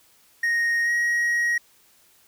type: tone with pitch glide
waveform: triangle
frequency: 1864.7 to 1892.9 Hz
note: A#6 to A#6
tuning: 0 to +26 cents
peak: -18 dBFS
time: 0.43-1.58 s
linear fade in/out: 5 ms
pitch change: +26 cents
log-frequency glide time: 0.84-0.9 s
effects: white hiss -58 dBFS RMS until 2.27 s